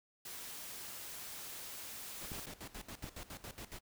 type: noise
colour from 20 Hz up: white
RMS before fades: -47 dBFS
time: 0.25-2.46 s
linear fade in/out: 5 ms
type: noise with tremolo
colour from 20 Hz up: pink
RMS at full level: -47 dBFS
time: 2.19-3.81 s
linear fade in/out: 50 ms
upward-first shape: square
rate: 7.2 Hz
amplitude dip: 80%
type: clicks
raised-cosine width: 3 ms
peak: -31 dBFS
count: 2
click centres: 2.318 / 3.042 s
effects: none